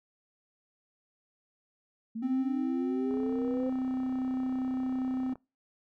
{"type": "linear sweep", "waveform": "sine", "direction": "up", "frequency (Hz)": [220, 521], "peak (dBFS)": -33, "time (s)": [2.15, 3.7], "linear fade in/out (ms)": 10}
{"type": "tone with pitch glide", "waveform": "triangle", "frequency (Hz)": [261.6, 258.4], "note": ["C4", "C4"], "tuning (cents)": [0, -21], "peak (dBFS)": -27, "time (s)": [2.22, 5.34], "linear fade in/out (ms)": 10, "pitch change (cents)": -21, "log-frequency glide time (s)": [2.58, 3.95]}
{"type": "click train", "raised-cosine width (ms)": 1, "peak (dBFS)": -33, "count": 74, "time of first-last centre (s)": [3.11, 5.356], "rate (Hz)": 32.5}
{"effects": ["noise-tail reverb RT60 0.3 s tail -24 dB re dry"]}